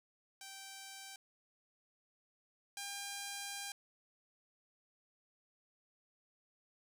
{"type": "tone pair in turn", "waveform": "5% pulse", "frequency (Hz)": [780, 801.5], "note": ["G5", "G5"], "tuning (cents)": [-9, 38], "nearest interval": "unison", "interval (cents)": 47, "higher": "second", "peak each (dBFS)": [-37, -30], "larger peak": "second", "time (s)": [[0.41, 1.16], [2.77, 3.72]], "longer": "second", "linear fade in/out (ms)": 2, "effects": []}